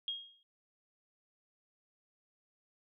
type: tone with exponential decay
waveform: sine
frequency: 3260 Hz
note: G#7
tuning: 33 cents flat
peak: -32 dBFS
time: 0.08-0.43 s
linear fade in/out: 1 ms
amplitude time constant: 76 ms
effects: none